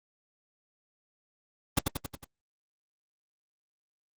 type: noise with echo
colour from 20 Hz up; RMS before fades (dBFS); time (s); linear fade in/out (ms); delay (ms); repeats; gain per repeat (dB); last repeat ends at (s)
pink; -23; 1.77-1.79; 5; 91; 5; -4; 2.245
effects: Opus 24 kbps